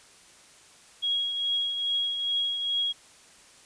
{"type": "tone with tremolo", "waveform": "sine", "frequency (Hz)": 3304, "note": "G#7", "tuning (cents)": -10, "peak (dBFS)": -23, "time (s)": [1.02, 2.93], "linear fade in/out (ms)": 20, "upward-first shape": "triangle", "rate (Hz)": 2.4, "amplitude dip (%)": 50, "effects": ["white hiss -54 dBFS RMS until 3.65 s", "resampled to 22050 Hz"]}